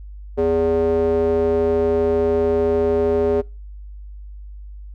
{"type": "tone with band-pass filter", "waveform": "square", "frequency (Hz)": 82.41, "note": "E2", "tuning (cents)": 0, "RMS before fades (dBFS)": -18, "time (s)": [0.37, 3.42], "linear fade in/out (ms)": 20, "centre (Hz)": 460, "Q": 5.8, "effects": ["noise-tail reverb RT60 0.3 s tail -25 dB re dry", "added 50 Hz sine -33 dBFS peak until 4.94 s"]}